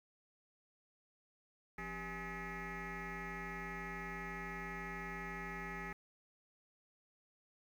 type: tone with frequency modulation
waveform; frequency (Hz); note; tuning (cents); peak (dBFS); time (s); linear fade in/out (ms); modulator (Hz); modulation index
sine; 1053; C6; +11; -40; 1.78-5.93; 5; 220; 5.3
effects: tanh soft clip ceiling -39 dBFS + 11-bit